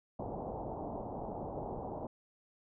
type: low-pass noise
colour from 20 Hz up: white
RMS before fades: -41 dBFS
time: 0.19-2.07 s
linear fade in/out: 5 ms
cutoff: 880 Hz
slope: 48 dB/octave
effects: none